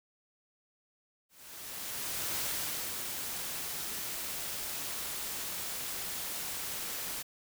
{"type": "noise with ADSR envelope", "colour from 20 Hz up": "white", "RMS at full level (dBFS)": -34, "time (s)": [1.29, 7.23], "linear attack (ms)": 1100, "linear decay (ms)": 530, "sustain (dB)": -4, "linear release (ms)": 18, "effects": []}